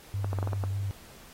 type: tone with vibrato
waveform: sine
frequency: 98 Hz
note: G2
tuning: in tune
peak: -28 dBFS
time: 0.14-0.91 s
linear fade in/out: 0 ms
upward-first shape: square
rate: 3.4 Hz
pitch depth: 21 cents each way
type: clicks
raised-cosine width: 1 ms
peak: -20 dBFS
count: 7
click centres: 0.245 / 0.331 / 0.387 / 0.428 / 0.474 / 0.532 / 0.638 s
effects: pink hiss -52 dBFS RMS until 1.33 s + AAC 48 kbps